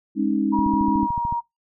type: chord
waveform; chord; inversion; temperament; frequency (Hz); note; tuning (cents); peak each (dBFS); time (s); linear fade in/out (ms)
sine; Ab suspended fourth; none; equal with one note detuned; 207.7 / 272.4 / 311.1; Ab3 / Db4 / Eb4; 0 / -30 / 0; -23; 0.15-1.08; 50
type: tone with pitch glide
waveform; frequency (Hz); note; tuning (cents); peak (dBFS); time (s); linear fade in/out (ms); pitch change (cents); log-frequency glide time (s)
sine; 958 to 944.8; A#5 to A#5; +47 to +23; -21; 0.52-1.41; 20; -24; 0.92-1.28
type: click train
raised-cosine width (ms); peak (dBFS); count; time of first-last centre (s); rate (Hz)
5; -19; 11; 0.59-1.325; 13.6
effects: noise-tail reverb RT60 0.2 s tail -25 dB re dry